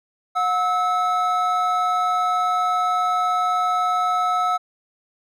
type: tone pair together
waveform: triangle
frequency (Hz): 724.5 / 1301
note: F#5 / E6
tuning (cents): -37 / -23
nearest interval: minor seventh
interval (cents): 1014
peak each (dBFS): -20 / -18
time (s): 0.35-4.58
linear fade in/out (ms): 20
effects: none